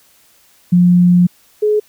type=tone pair in turn; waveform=sine; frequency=177.3 / 422.9 Hz; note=F3 / G#4; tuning=+26 / +31 cents; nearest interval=octave + minor third; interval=1505 cents; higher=second; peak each=-6 / -10 dBFS; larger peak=first; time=0.72-1.27 / 1.62-1.8 s; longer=first; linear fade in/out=10 ms; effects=white hiss -51 dBFS RMS until 1.88 s